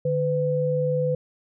sine tone pair together, 149.54 / 503 Hz, D3 / B4, +32 / +32 cents, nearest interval octave + major sixth, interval 2100 cents, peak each -25 / -22 dBFS, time 0.05-1.15 s, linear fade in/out 5 ms, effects none

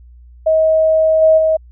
sine tone with level steps, 635 Hz, D#5, 35 cents sharp, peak -9 / -6 / -10 dBFS, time 0.46-1.57 s, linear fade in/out 10 ms, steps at 1.21 / 1.37 s, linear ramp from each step 20 ms, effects added 60 Hz sine -38 dBFS peak until 1.71 s

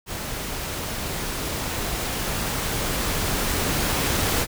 pink noise with level ramp, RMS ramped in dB -31 to -22 dBFS, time 0.06-4.47 s, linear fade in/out 50 ms, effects none

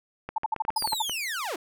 clicks, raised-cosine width 0.5 ms, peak -19 dBFS, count 9, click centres 0.29 / 0.434 / 0.563 / 0.651 / 0.704 / 0.824 / 0.875 / 0.931 / 1.096 s
sine tone bursts, 880 Hz, A5, in tune, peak -22 dBFS, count 9, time 0.36-1.022 s, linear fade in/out 5 ms, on 22 ms, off 58 ms
sawtooth linear sweep, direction down, 5100 to 285.2 Hz, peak -26 dBFS, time 0.76-1.56 s, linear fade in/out 5 ms
effects none

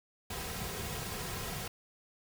pink noise with comb filter, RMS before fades -39 dBFS, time 0.3-1.68 s, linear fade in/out 5 ms, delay 3.4 ms, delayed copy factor -0.55, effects none

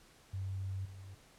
sine tone with level steps, 95.8 Hz, G2, 39 cents flat, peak -36 / -47 dBFS, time 0.33-1.15 s, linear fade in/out 10 ms, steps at 0.85 s, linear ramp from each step 5 ms, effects pink hiss -62 dBFS RMS until 1.38 s + low-pass 11000 Hz 12 dB/octave

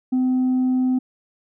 sine tone with tanh clipping, 255.8 Hz, C4, 39 cents flat, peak -17 dBFS, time 0.12-0.99 s, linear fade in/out 10 ms, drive 1 dB, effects none

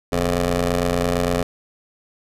15% pulse ring-modulated tone, 88.8 Hz, F2, 29 cents sharp, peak -9 dBFS, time 0.12-1.43 s, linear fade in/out 5 ms, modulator 342 Hz, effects resampled to 32000 Hz

